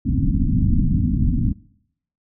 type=low-pass noise; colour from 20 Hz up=pink; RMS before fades=-18 dBFS; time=0.05-1.53 s; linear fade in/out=5 ms; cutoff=290 Hz; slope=96 dB/octave; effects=noise-tail reverb RT60 0.7 s tail -21 dB re dry